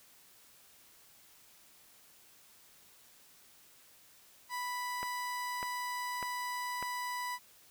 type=tone; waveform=30% pulse; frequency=987.8 Hz; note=B5; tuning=in tune; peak=-33 dBFS; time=4.49-7.39 s; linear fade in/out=50 ms
type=click train; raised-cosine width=0.5 ms; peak=-24 dBFS; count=4; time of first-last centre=5.03-6.826 s; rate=1.67 Hz
effects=white hiss -61 dBFS RMS until 7.7 s